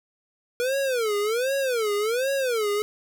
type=tone with vibrato; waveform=square; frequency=475.1 Hz; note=A#4; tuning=33 cents sharp; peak=-23 dBFS; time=0.6-2.82 s; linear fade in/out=0 ms; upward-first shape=sine; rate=1.3 Hz; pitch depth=260 cents each way; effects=none